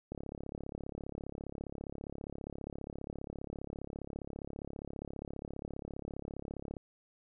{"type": "click train", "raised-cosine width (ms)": 2, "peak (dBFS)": -28, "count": 233, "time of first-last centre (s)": [0.12, 6.768], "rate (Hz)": 34.9, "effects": []}